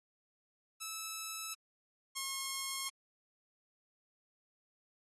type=tone pair in turn; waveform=5% pulse; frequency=1308 / 1079.3 Hz; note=E6 / C#6; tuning=-14 / -47 cents; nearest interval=minor third; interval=333 cents; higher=first; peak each=-28 / -25 dBFS; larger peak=second; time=0.8-1.55 / 2.15-2.9 s; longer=neither; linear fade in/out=20 ms; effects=AAC 32 kbps